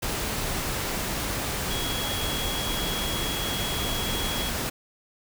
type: tone in noise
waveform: sine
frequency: 3322 Hz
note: G#7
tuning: in tune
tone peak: -32 dBFS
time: 1.7-4.5 s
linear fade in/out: 10 ms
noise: pink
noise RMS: -29 dBFS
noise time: 0.02-4.7 s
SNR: -6 dB
effects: none